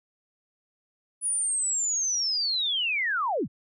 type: linear sweep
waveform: sine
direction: down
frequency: 9880 to 73.9 Hz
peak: -24 dBFS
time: 1.21-3.48 s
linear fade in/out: 50 ms
effects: none